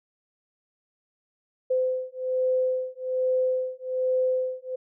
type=beating tone pair; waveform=sine; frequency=512 / 513.2 Hz; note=C5 / C5; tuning=-38 / -34 cents; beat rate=1.2 Hz; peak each=-26 dBFS; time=1.7-4.76 s; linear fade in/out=10 ms; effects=none